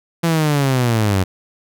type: linear sweep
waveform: sawtooth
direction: down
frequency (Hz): 170 to 91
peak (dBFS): -10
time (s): 0.23-1.24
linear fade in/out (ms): 10
effects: none